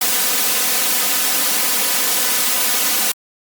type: noise with comb filter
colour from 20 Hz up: white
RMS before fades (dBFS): -17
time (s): 0.01-3.12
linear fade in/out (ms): 5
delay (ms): 4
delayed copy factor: +0.9
effects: high-pass 200 Hz 12 dB/octave + Opus 48 kbps

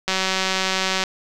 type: click train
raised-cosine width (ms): 0.2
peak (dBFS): -4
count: 182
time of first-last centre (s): 0.08-1.038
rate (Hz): 189
effects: none

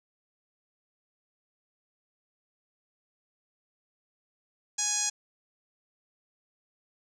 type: tone with low-pass filter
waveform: 5% pulse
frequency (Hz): 830.6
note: G#5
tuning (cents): 0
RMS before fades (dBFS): -29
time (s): 4.78-5.1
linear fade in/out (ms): 10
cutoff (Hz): 6800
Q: 6.1
effects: none

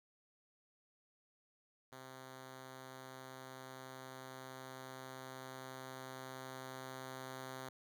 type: tone with level ramp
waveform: 5% pulse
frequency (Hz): 130.81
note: C3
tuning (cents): 0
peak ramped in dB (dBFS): -40 to -34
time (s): 1.92-7.69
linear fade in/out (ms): 2
effects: none

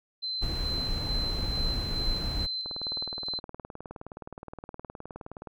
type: tone with tremolo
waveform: sine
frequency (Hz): 4077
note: C8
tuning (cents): -46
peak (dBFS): -30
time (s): 0.22-3.4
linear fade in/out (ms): 20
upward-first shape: square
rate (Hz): 2.3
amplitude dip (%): 35
type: noise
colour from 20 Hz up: brown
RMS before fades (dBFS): -31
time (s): 0.41-2.47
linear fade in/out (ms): 20
type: click train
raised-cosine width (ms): 1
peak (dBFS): -26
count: 55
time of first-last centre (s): 2.66-5.473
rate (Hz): 19.2
effects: none

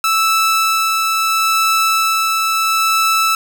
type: tone with tremolo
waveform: sawtooth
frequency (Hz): 1316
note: E6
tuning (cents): -3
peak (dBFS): -8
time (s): 0.04-3.35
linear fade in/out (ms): 2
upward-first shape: sine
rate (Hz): 0.74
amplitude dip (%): 25
effects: none

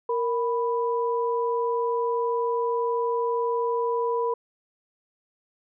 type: tone pair together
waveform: sine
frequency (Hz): 466.2 / 987.8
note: A#4 / B5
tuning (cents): 0 / 0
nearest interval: octave + minor second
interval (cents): 1300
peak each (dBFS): -24 / -27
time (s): 0.09-4.34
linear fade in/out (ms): 5
effects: none

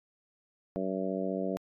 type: harmonic tone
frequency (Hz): 95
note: F#2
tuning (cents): +46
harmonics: 2 / 3 / 4 / 5 / 6 / 7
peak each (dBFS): -35 / -37 / -38 / -38 / -37 / -39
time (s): 0.76-1.57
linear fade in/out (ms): 0
effects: AAC 48 kbps

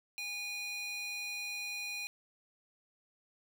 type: tone with high-pass filter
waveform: square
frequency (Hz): 819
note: G#5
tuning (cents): -24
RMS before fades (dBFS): -40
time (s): 0.18-2.07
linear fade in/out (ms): 0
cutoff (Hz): 2900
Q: 6.5
effects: none

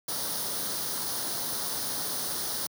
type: noise with comb filter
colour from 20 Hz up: white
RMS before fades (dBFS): -32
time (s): 0.08-2.67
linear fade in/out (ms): 5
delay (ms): 0.2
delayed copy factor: +0.7
effects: high-pass 100 Hz 12 dB/octave

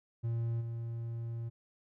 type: tone with level steps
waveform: triangle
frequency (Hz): 116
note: A#2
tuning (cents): -8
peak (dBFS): -29 / -34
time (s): 0.23-1.5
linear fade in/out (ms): 20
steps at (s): 0.6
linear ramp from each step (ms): 20
effects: none

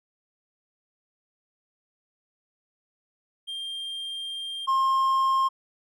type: tone pair in turn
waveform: triangle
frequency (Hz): 3192 / 1065.2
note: G7 / C6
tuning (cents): +31 / +31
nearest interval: octave + perfect fifth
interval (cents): 1900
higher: first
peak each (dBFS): -30 / -18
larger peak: second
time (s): 3.47-4.67 / 4.67-5.49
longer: first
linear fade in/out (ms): 20
effects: none

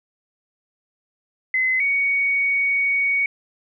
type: tone pair in turn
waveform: sine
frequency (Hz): 2042 / 2237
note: C7 / C#7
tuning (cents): -43 / +15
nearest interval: major second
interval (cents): 158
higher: second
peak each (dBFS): -17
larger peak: neither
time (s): 1.54-1.8 / 1.8-3.26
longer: second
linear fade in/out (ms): 2
effects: none

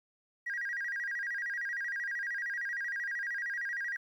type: tone with vibrato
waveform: sine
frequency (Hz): 1760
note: A6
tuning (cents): 0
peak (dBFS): -32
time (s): 0.46-3.97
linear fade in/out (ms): 10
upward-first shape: square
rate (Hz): 13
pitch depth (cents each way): 150
effects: tanh soft clip ceiling -29 dBFS + 11-bit

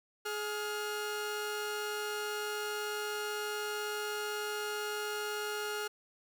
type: tone pair together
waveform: sawtooth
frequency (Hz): 420.4 / 1414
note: G#4 / F6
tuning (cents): +21 / +21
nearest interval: octave + major sixth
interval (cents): 2100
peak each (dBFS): -33 / -35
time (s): 0.25-5.88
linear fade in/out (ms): 10
effects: none

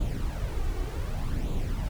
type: noise with flanger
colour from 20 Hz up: brown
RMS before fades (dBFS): -29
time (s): 0-1.89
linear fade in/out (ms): 10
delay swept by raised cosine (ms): 0.28 to 2.68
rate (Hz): 0.66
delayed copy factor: +0.55
effects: none

